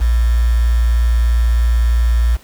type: tone with quantisation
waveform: sine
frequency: 58.4 Hz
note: A#1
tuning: 4 cents sharp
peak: -10 dBFS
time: 0-2.37 s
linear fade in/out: 20 ms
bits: 5
effects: pink hiss -46 dBFS RMS until 2.43 s